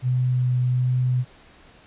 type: tone with vibrato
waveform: sine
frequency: 125.8 Hz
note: B2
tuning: 32 cents sharp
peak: -18 dBFS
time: 0.02-1.25 s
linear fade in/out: 50 ms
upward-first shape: sine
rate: 1.3 Hz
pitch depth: 10 cents each way
effects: pink hiss -51 dBFS RMS until 1.86 s + resampled to 8000 Hz